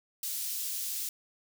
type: high-pass noise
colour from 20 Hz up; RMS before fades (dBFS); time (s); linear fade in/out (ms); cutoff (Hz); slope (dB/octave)
white; -35; 0.23-1.09; 2; 4300; 12
effects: none